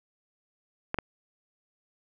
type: clicks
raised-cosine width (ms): 0.5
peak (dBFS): -13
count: 2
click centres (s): 0.944 / 0.987
effects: none